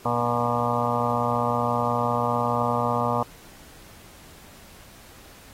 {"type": "harmonic tone", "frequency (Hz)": 120, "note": "B2", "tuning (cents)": -49, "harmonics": [1, 2, 4, 5, 6, 7, 8, 9, 10], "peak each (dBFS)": [-30, -30, -30, -30, -30, -30, -30, -30, -30], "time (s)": [0.05, 3.23], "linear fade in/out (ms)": 5, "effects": ["pink hiss -49 dBFS RMS until 5.53 s", "AAC 48 kbps"]}